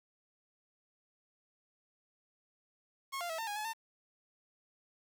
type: tone with pitch steps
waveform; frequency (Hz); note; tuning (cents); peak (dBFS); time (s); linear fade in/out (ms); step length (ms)
sawtooth; 1088 / 695 / 649 / 903 / 824 / 852 / 900; C#6 / F5 / E5 / A5 / G#5 / G#5 / A5; -33 / -9 / -27 / +45 / -14 / +44 / +39; -33; 3.12-3.736; 20; 88
effects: 10-bit